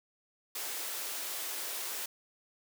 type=high-pass noise; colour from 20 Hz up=white; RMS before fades=-38 dBFS; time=0.55-2.06 s; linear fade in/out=5 ms; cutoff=320 Hz; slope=24 dB/octave; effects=none